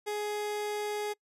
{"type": "tone", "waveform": "30% pulse", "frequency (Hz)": 417.7, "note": "G#4", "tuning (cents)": 10, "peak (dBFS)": -29, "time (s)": [0.06, 1.14], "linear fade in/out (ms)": 20, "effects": ["noise-tail reverb RT60 0.1 s tail -25 dB re dry", "resampled to 32000 Hz"]}